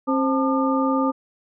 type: tone cluster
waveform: sine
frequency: 268.2 / 526 / 884 / 1206 Hz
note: C4 / C5 / A5 / D6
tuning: +43 / +9 / +8 / +46 cents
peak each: -20 / -25 / -27 / -25 dBFS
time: 0.07-1.12 s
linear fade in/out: 20 ms
effects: none